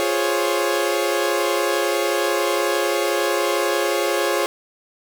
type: chord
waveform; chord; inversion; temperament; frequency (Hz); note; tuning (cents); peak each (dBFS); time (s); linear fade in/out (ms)
sawtooth; Db major seventh; first; equal; 349.2 / 415.3 / 523.3 / 554.4; F4 / Ab4 / C5 / Db5; 0 / 0 / 0 / 0; -20 / -20 / -23 / -19; 0-4.46; 0
effects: none